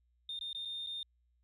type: tone with dropouts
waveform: sine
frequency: 3638 Hz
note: A#7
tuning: 43 cents flat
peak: -37 dBFS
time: 0.29-1.03 s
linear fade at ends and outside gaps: 2 ms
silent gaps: 0.391-0.41 / 0.53-0.548 / 0.651-0.655 / 0.864-0.87 s
effects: tanh soft clip ceiling -34 dBFS + added 60 Hz sine -70 dBFS peak until 1.43 s